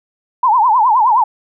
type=tone with vibrato; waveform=sine; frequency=932.3 Hz; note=A#5; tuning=in tune; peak=-8 dBFS; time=0.43-1.24 s; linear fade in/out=5 ms; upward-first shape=triangle; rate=9.6 Hz; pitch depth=230 cents each way; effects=none